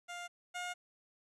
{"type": "tone pair in turn", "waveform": "15% pulse", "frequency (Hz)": [702, 714.3], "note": ["F5", "F5"], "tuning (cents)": [9, 39], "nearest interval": "unison", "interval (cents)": 30, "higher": "second", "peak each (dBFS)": [-36, -32], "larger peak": "second", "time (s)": [[0.08, 0.28], [0.54, 0.74]], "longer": "neither", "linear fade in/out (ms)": 20, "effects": ["resampled to 24000 Hz", "12-bit"]}